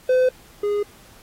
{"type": "tone pair in turn", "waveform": "triangle", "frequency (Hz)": [510, 411.9], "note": ["C5", "G#4"], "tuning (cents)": [-44, -14], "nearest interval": "major third", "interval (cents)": 370, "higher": "first", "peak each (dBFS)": [-12, -17], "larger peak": "first", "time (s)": [[0.09, 0.29], [0.63, 0.83]], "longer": "neither", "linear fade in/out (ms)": 5, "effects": ["pink hiss -50 dBFS RMS until 1.22 s", "AAC 48 kbps"]}